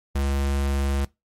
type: tone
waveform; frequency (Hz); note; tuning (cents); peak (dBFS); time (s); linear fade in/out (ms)
square; 69.3; C#2; 0; -22; 0.15-1.05; 5
effects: noise-tail reverb RT60 0.2 s tail -21 dB re dry + MP3 64 kbps